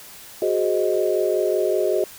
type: chord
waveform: sine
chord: Ab dominant seventh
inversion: third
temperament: equal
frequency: 370 / 415.3 / 523.3 / 622.3 Hz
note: Gb4 / Ab4 / C5 / Eb5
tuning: 0 / 0 / 0 / 0 cents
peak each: -22 / -23 / -27 / -23 dBFS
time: 0.42-2.04 s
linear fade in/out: 2 ms
effects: white hiss -42 dBFS RMS until 2.18 s